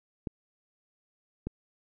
clicks, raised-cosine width 3 ms, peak -20 dBFS, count 2, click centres 0.272 / 1.47 s, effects none

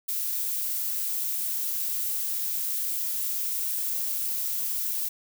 violet noise, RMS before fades -29 dBFS, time 0.08-5.09 s, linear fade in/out 10 ms, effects none

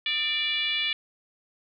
sine tone with frequency modulation, 2899 Hz, F#7, 36 cents flat, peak -24 dBFS, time 0.06-0.93 s, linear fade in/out 2 ms, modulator 555 Hz, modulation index 1.5, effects none

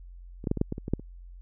clicks, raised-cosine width 3 ms, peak -27 / -14 / -11 / -18 / -10 / -17 / -23 / -20 / -11 / -28 dBFS, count 10, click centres 0.441 / 0.472 / 0.514 / 0.573 / 0.614 / 0.724 / 0.781 / 0.881 / 0.936 / 0.996 s, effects added 44 Hz sine -43 dBFS peak until 1.41 s

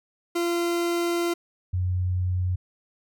40% pulse / sine tone pair in turn, 343.6 / 91.01 Hz, F4 / F#2, -28 / -28 cents, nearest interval octave + major seventh, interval 2300 cents, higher first, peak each -22 dBFS, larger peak neither, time 0.35-1.34 / 1.73-2.56 s, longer first, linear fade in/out 10 ms, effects none

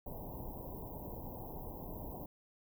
pink band-stop noise, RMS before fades -45 dBFS, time 0.06-2.26 s, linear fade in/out 5 ms, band 1000 to 13000 Hz, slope 96 dB/octave, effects none

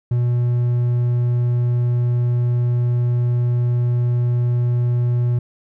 triangle tone, 121.3 Hz, B2, 31 cents flat, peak -13 dBFS, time 0.11-5.39 s, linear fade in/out 5 ms, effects none

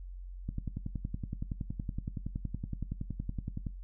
click train, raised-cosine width 5 ms, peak -23 dBFS, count 35, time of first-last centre 0.49-3.668 s, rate 10.7 Hz, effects noise-tail reverb RT60 0.2 s tail -18 dB re dry + added 45 Hz sine -41 dBFS peak until 3.83 s

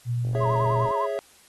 sine tone with pitch glide, 120 to 119.03 Hz, B2 to A#2, -49 to +37 cents, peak -23 dBFS, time 0.05-0.89 s, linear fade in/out 50 ms, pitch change -14 cents, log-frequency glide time 0.45-0.53 s
click train, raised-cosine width 2 ms, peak -28 dBFS, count 33, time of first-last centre 0.25-0.91 s, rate 48.5 Hz
triangle chord, C# minor, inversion second, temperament equal, 415.3 / 554.4 / 659.3 Hz, G#4 / C#5 / E5, 0 / 0 / 0 cents, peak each -28 dBFS, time 0.35-1.19 s, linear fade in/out 0 ms
sine tone with vibrato, 987.8 Hz, B5, in tune, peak -24 dBFS, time 0.4-1.07 s, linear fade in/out 20 ms, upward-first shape sine, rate 9.9 Hz, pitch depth 130 cents each way
effects white hiss -55 dBFS RMS until 1.48 s + AAC 32 kbps

